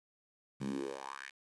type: tone with high-pass filter sweep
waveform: 10% pulse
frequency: 67.8 Hz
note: C#2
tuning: 38 cents flat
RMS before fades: -41 dBFS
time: 0.6-1.31 s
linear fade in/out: 20 ms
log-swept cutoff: 150 to 2200 Hz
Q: 4.3
effects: resampled to 22050 Hz + 10-bit